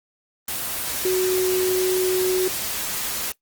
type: tone in noise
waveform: sine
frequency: 370 Hz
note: F#4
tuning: in tune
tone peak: -18 dBFS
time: 1.05-2.48 s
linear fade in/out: 2 ms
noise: white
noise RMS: -27 dBFS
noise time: 0.48-3.32 s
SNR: +6 dB
effects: noise-tail reverb RT60 0.1 s tail -19 dB re dry + Opus 24 kbps